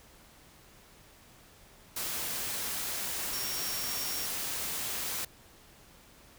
sine tone in noise, 5570 Hz, F8, 5 cents flat, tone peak -38 dBFS, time 3.33-4.26 s, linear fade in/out 5 ms, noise white, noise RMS -35 dBFS, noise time 1.96-5.25 s, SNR -6 dB, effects pink hiss -57 dBFS RMS until 6.38 s

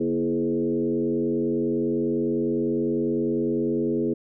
sine tone with frequency modulation, 329.6 Hz, E4, in tune, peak -21 dBFS, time 0-4.14 s, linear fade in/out 10 ms, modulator 89.9 Hz, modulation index 1.4, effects none

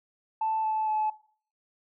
sine tone with pitch steps, 880 / 870.4 / 860.9 Hz, A5 / A5 / A5, 0 / -19 / -38 cents, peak -24 dBFS, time 0.41-1.1 s, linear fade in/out 5 ms, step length 230 ms, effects noise-tail reverb RT60 0.5 s tail -20 dB re dry + tanh soft clip ceiling -20 dBFS

